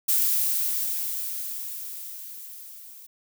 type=noise with level ramp; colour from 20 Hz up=violet; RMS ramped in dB=-21 to -46 dBFS; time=0.08-3.07 s; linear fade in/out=10 ms; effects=none